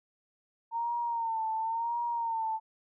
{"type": "tone with vibrato", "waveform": "sine", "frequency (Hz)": 915, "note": "A#5", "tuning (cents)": -32, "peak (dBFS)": -29, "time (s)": [0.71, 2.6], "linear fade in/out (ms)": 50, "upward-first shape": "sine", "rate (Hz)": 0.95, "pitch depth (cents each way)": 62, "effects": []}